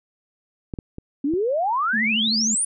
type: clicks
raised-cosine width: 3 ms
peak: -16 / -17 / -21 / -21 dBFS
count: 4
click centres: 0.738 / 0.788 / 0.984 / 1.337 s
type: exponential sweep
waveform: sine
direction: up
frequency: 268 to 9900 Hz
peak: -19 dBFS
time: 1.24-2.65 s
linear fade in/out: 5 ms
type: tone with vibrato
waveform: sine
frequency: 220 Hz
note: A3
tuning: in tune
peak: -24 dBFS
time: 1.93-2.55 s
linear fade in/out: 10 ms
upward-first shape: sine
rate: 13 Hz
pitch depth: 50 cents each way
effects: none